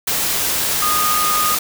sine tone in noise, 1232 Hz, D#6, 17 cents flat, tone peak -17 dBFS, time 0.82-1.55 s, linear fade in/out 5 ms, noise white, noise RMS -19 dBFS, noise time 0.07-1.59 s, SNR -1 dB, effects none

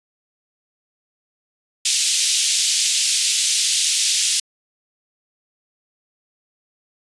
white band-pass noise, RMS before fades -19 dBFS, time 1.85-4.4 s, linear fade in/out 5 ms, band 2800 to 8500 Hz, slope 24 dB/octave, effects resampled to 24000 Hz

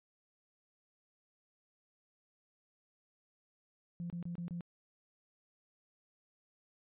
sine tone bursts, 172.4 Hz, F3, 22 cents flat, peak -37 dBFS, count 5, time 4-4.608 s, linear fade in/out 0 ms, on 100 ms, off 27 ms, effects tanh soft clip ceiling -33 dBFS + resampled to 8000 Hz

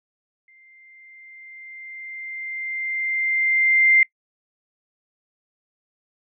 sine tone with exponential growth, 2093 Hz, C7, in tune, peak -11 dBFS, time 0.48-4.03 s, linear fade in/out 2 ms, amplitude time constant 770 ms, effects noise-tail reverb RT60 0.1 s tail -22 dB re dry

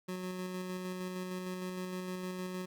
25% pulse tone with tremolo, 183.4 Hz, F#3, 15 cents flat, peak -33 dBFS, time 0.08-2.66 s, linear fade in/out 10 ms, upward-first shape square, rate 6.5 Hz, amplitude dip 25%, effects none

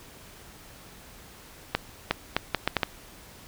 accelerating click train, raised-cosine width 0.3 ms, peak -6 dBFS, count 7, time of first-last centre 1.75-2.832 s, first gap 360 ms, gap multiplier 0.71, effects pink hiss -49 dBFS RMS until 3.47 s

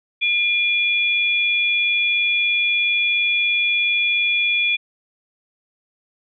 sine tone pair together, 2407 / 3404 Hz, D7 / G#7, +42 / +42 cents, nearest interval tritone, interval 600 cents, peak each -17 / -22 dBFS, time 0.21-4.77 s, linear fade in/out 20 ms, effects none

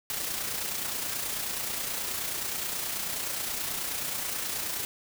white noise with amplitude modulation, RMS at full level -31 dBFS, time 0.1-4.85 s, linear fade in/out 0 ms, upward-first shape sine, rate 29.4 Hz, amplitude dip 40%, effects none

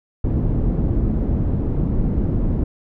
pink low-pass noise, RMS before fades -19 dBFS, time 0.24-2.64 s, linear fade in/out 5 ms, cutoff 260 Hz, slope 12 dB/octave, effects none

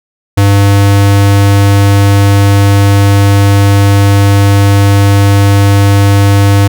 square tone, 100 Hz, G2, 35 cents sharp, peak -4 dBFS, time 0.37-6.68 s, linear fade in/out 10 ms, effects none

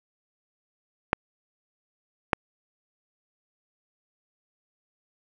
clicks, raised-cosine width 0.5 ms, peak -4 dBFS, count 2, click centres 1.131 / 2.332 s, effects none

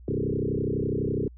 sine tone with frequency modulation, 263.9 Hz, C4, 15 cents sharp, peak -24 dBFS, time 0.08-1.28 s, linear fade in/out 2 ms, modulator 32 Hz, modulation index 5.7, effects added 60 Hz sine -44 dBFS peak until 1.37 s

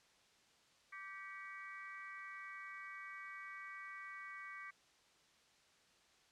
harmonic tone with a mistuned harmonic, 390 Hz, G4, 9 cents flat, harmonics 3 / 4 / 5 / 6, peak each -53 / -55 / -52 / -54 dBFS, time 0.92-4.71 s, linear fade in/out 10 ms, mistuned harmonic 6, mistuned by -68 cents, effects white hiss -70 dBFS RMS until 6.31 s + low-pass 6000 Hz 12 dB/octave

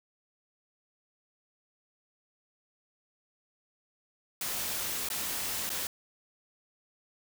white noise with dropouts, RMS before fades -34 dBFS, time 4.41-5.87 s, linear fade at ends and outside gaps 2 ms, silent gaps 5.088-5.101 / 5.693-5.701 s, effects none

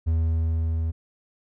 triangle tone with level ramp, 81.2 Hz, E2, 26 cents flat, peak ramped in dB -17 to -21 dBFS, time 0.06-0.92 s, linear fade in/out 20 ms, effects none

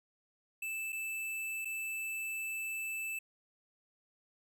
square tone with dropouts, 2637 Hz, E7, in tune, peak -37 dBFS, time 0.62-3.19 s, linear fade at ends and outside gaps 5 ms, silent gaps 0.923-0.927 / 1.648-1.654 s, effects none

